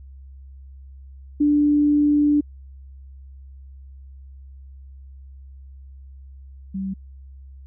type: tone pair in turn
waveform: sine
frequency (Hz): 293.7 / 192.31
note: D4 / G3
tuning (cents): 0 / -33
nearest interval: perfect fifth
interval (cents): 733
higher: first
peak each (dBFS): -14 / -24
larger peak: first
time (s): 1.4-2.41 / 6.74-6.94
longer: first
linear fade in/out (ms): 10
effects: added 67 Hz sine -39 dBFS peak until 7.66 s